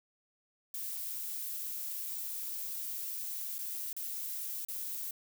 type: noise with dropouts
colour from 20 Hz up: violet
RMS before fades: -39 dBFS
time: 0.74-5.11 s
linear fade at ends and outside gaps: 2 ms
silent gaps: 3.583-3.589 / 3.929-3.965 / 4.65-4.685 s
effects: none